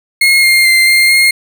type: tone with pitch steps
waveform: 35% pulse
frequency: 2155 / 2120 / 2088 / 2110 / 2136 Hz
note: C#7 / C7 / C7 / C7 / C7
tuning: -49 / +22 / -4 / +14 / +35 cents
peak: -4 dBFS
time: 0.21-1.31 s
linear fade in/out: 5 ms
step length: 220 ms
effects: none